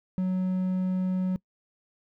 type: tone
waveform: triangle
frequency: 185.2 Hz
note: F#3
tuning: 2 cents sharp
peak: -22 dBFS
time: 0.18-1.36 s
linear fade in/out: 0 ms
effects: noise-tail reverb RT60 0.1 s tail -23 dB re dry